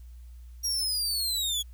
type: linear sweep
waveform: sawtooth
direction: down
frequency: 5690 to 3322 Hz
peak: -24 dBFS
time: 0.63-1.63 s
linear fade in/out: 20 ms
effects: added 60 Hz sine -43 dBFS peak until 1.73 s + white hiss -67 dBFS RMS until 1.73 s